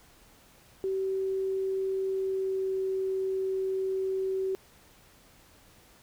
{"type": "tone with pitch glide", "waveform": "sine", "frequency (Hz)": [383.4, 381.2], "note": ["G4", "G4"], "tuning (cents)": [-38, -48], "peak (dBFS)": -27, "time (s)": [0.84, 4.55], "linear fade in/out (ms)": 0, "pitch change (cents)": -10, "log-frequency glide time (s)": [2.07, 2.77], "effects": ["pink hiss -58 dBFS RMS until 6.02 s"]}